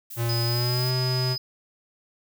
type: noise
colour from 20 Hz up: violet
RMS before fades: -38 dBFS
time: 0.1-0.91 s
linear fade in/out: 10 ms
type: tone with pitch glide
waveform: square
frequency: 117 to 127.59 Hz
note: A#2 to C3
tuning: +7 to -43 cents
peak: -24 dBFS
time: 0.16-1.37 s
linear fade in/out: 50 ms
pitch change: +150 cents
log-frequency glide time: 0.45-0.91 s
type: tone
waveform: triangle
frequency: 5000 Hz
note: D#8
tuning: 8 cents sharp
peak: -27 dBFS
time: 0.29-1.38 s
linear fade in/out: 5 ms
effects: none